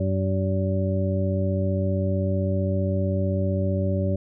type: harmonic tone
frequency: 95.5 Hz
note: G2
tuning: 45 cents flat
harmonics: 1 / 2 / 3 / 4 / 6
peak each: -23 / -27 / -33 / -33 / -29 dBFS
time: 0-4.16 s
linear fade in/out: 5 ms
effects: none